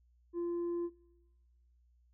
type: tone with tanh clipping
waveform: sine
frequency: 344.9 Hz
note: F4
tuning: 22 cents flat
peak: -34 dBFS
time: 0.33-0.9 s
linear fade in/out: 50 ms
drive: 2 dB
effects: noise-tail reverb RT60 1.0 s tail -19 dB re dry + added 60 Hz sine -65 dBFS peak until 2.13 s